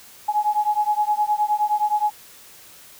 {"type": "beating tone pair", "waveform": "sine", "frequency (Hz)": [836, 845.6], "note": ["G#5", "G#5"], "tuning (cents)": [11, 31], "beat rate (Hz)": 9.6, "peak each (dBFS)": -21, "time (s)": [0.28, 2.11], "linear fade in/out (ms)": 10, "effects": ["white hiss -46 dBFS RMS until 2.99 s"]}